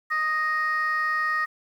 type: tone pair together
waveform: sine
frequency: 1244.5 / 1864.6 Hz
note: D#6 / A#6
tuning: 0 / 0 cents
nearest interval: perfect fifth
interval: 700 cents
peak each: -24 / -23 dBFS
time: 0.1-1.46 s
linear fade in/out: 20 ms
effects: tanh soft clip ceiling -18 dBFS + 9-bit